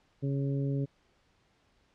harmonic tone, 138.59 Hz, C#3, in tune, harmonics 1 / 2 / 3 / 4, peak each -29 / -35 / -39 / -45 dBFS, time 0.22-0.86 s, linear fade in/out 20 ms, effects pink hiss -69 dBFS RMS until 1.94 s + low-pass 5000 Hz 12 dB/octave

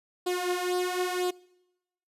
sawtooth tone with flanger, 360.8 Hz, F#4, 44 cents flat, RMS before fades -29 dBFS, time 0.26-1.31 s, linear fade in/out 10 ms, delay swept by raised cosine 0.24 to 5.34 ms, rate 1 Hz, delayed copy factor +0.7, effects noise-tail reverb RT60 0.9 s tail -24 dB re dry + resampled to 32000 Hz

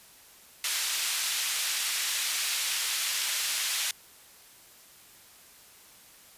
pink band-pass noise, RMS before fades -30 dBFS, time 0.64-3.91 s, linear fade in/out 2 ms, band 2400 to 13000 Hz, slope 12 dB/octave, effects white hiss -54 dBFS RMS until 6.37 s + resampled to 32000 Hz

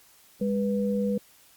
sine tone pair together, 203.5 / 490.3 Hz, G#3 / B4, -35 / -13 cents, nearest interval octave + minor third, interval 1522 cents, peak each -25 / -28 dBFS, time 0.41-1.18 s, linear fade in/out 5 ms, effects white hiss -57 dBFS RMS until 1.56 s + Opus 48 kbps

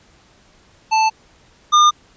square tone pair in turn, 880 / 1209.8 Hz, A5 / D#6, 0 / -49 cents, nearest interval tritone, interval 551 cents, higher second, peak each -13 / -9 dBFS, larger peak second, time 0.91-1.1 / 1.72-1.91 s, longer neither, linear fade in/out 20 ms, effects pink hiss -52 dBFS RMS until 2.16 s + resampled to 16000 Hz

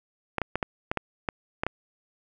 clicks, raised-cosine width 0.5 ms, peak -11 dBFS, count 9, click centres 0.383 / 0.417 / 0.556 / 0.628 / 0.915 / 0.973 / 1.288 / 1.635 / 1.666 s, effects none

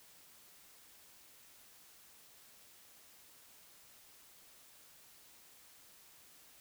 silence, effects white hiss -61 dBFS RMS until 6.6 s

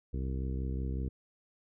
harmonic tone, 65.41 Hz, C2, in tune, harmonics 1 / 2 / 3 / 4 / 5 / 6 / 7, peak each -33 / -39 / -43 / -45 / -47 / -49 / -50 dBFS, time 0.13-1.09 s, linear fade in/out 10 ms, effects none

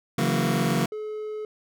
sawtooth chord, F# dominant seventh, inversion second, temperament just, 138.75 / 166.5 / 185 / 231.2 Hz, C#3 / E3 / F#3 / A#3, +2 / +18 / 0 / -14 cents, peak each -23 dBFS, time 0.18-0.86 s, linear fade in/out 5 ms
triangle tone, 427.8 Hz, A4, 49 cents flat, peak -28 dBFS, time 0.92-1.45 s, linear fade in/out 2 ms
effects none

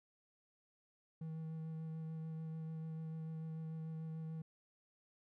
triangle tone with vibrato, 160 Hz, D#3, 49 cents sharp, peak -40 dBFS, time 1.21-4.42 s, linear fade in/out 5 ms, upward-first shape sine, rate 6.8 Hz, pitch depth 12 cents each way, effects none

